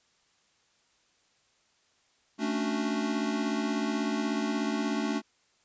square chord, D major seventh, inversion second, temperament equal, 220 / 277.2 / 293.7 / 370 Hz, A3 / C#4 / D4 / F#4, 0 / 0 / 0 / 0 cents, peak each -32 / -35 / -34 / -38 dBFS, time 2.38-5.22 s, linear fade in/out 50 ms, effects white hiss -68 dBFS RMS until 5.64 s + resampled to 16000 Hz

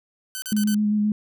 5% pulse tone bursts, 1521 Hz, F#6, 47 cents sharp, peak -18 dBFS, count 4, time 0.35-0.745 s, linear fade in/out 0 ms, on 71 ms, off 37 ms
sine tone with vibrato, 210 Hz, G#3, 19 cents sharp, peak -18 dBFS, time 0.52-1.12 s, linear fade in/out 2 ms, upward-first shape square, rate 7.6 Hz, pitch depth 14 cents each way
effects none

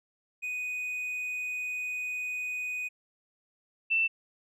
triangle / sine tone pair in turn, 2489 / 2671 Hz, D#7 / E7, 0 / +22 cents, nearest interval minor second, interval 122 cents, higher second, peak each -30 / -23 dBFS, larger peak second, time 0.42-2.89 / 3.9-4.08 s, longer first, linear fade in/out 20 ms, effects none

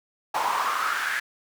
brown noise with high-pass filter sweep, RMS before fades -26 dBFS, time 0.34-1.2 s, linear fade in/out 10 ms, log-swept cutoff 860 to 1700 Hz, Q 5, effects none

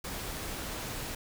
pink noise, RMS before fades -38 dBFS, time 0.04-1.15 s, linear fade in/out 5 ms, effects none

